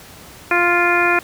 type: harmonic tone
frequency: 349.2 Hz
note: F4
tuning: in tune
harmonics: 1 / 2 / 3 / 4 / 5 / 6 / 7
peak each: -20 / -21 / -22 / -19 / -21 / -25 / -19 dBFS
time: 0.51-1.19 s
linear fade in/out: 2 ms
effects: pink hiss -40 dBFS RMS until 1.23 s + high-pass 60 Hz 12 dB/octave